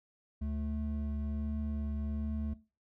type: tone pair together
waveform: triangle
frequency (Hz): 73 / 217.7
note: D2 / A3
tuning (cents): -10 / -18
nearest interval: octave + perfect fifth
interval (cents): 1892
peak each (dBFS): -32 / -35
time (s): 0.41-2.54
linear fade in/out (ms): 10
effects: noise-tail reverb RT60 0.3 s tail -17 dB re dry + tanh soft clip ceiling -25 dBFS